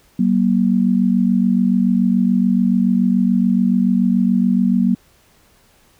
sine tone pair together, 190.1 / 237.1 Hz, F#3 / A#3, +47 / +30 cents, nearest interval major third, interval 383 cents, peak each -15 dBFS, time 0.19-4.95 s, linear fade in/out 5 ms, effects pink hiss -54 dBFS RMS until 5.99 s

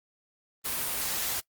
white noise, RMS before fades -31 dBFS, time 0.64-1.41 s, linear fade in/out 20 ms, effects noise-tail reverb RT60 0.1 s tail -22 dB re dry + Opus 32 kbps

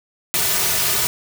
white noise with comb filter, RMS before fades -19 dBFS, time 0.34-1.07 s, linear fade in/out 0 ms, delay 3.7 ms, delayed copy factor -0.65, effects none

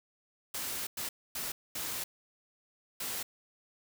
white noise bursts at uneven times, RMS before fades -37 dBFS, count 5, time 0.54-0.87 / 0.97-1.09 / 1.35-1.52 / 1.75-2.04 / 3-3.23 s, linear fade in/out 5 ms, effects none

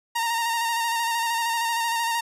sawtooth tone with vibrato, 926 Hz, A#5, 12 cents flat, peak -19 dBFS, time 0.15-2.21 s, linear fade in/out 10 ms, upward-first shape square, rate 13 Hz, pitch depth 25 cents each way, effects resampled to 32000 Hz

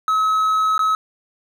triangle tone with dropouts, 1284 Hz, E6, 46 cents flat, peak -13 dBFS, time 0.08-0.95 s, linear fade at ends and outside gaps 1 ms, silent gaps 0.779-0.792 s, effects none

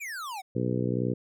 square exponential sweep, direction down, 2489 to 721 Hz, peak -35 dBFS, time 0-0.42 s, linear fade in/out 20 ms
harmonic tone, 61.74 Hz, B1, in tune, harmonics 2 / 3 / 4 / 5 / 6 / 7 / 8, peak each -30 / -32 / -33 / -34 / -35 / -35 / -36 dBFS, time 0.55-1.14 s, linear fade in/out 10 ms
effects none

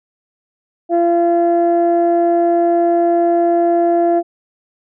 sine tone pair together, 342.1 / 684.2 Hz, F4 / F5, -36 / -36 cents, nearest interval octave, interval 1200 cents, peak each -12 dBFS, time 0.89-4.23 s, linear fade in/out 50 ms, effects tanh soft clip ceiling -6 dBFS

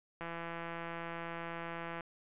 click train, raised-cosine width 0.5 ms, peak -27 dBFS, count 303, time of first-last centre 0.21-2.008 s, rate 168 Hz, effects resampled to 8000 Hz

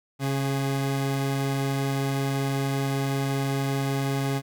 30% pulse tone pair together, 136.68 / 415.3 Hz, C#3 / G#4, -24 / 0 cents, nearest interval octave + perfect fifth, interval 1924 cents, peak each -22 / -30 dBFS, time 0.19-4.42 s, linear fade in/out 50 ms, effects none

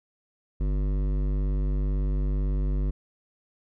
sine tone with hard clipping, 49 Hz, G1, in tune, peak -25 dBFS, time 0.6-2.91 s, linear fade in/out 10 ms, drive 14 dB, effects none

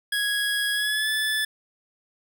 25% pulse tone with pitch glide, 1661.2 to 1737.8 Hz, G#6 to A6, 0 to -22 cents, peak -19 dBFS, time 0.12-1.45 s, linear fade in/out 5 ms, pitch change +78 cents, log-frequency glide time 0.73-1.09 s, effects none

